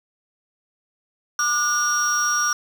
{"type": "tone cluster", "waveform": "triangle", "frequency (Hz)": [1192, 1448, 5650], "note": ["D6", "F#6", "F8"], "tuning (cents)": [25, -38, 19], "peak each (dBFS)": -20, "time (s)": [1.39, 2.53], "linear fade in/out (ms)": 2, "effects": ["tanh soft clip ceiling -13 dBFS", "7-bit"]}